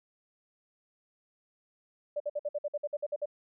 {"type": "tone bursts", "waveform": "sine", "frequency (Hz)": 587.3, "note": "D5", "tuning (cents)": 0, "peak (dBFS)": -29, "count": 12, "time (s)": [2.16, 3.258], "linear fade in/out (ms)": 10, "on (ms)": 42, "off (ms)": 54, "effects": []}